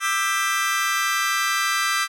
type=chord; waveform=sawtooth; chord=E minor seventh; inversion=third; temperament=just; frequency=1186.7 / 1318.5 / 1582.2 / 1977.8 Hz; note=D6 / E6 / G6 / B6; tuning=+18 / 0 / +16 / +2 cents; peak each=-22 dBFS; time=0-2.08 s; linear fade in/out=50 ms; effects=low-pass 12000 Hz 12 dB/octave